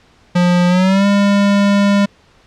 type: tone with pitch glide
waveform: square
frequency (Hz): 177.2 to 201.2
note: F3 to G3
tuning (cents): +25 to +45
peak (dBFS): -10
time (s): 0.35-2.06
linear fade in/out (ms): 10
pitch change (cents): +220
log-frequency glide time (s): 0.68-1.06
effects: pink hiss -50 dBFS RMS until 2.46 s + low-pass 5000 Hz 12 dB/octave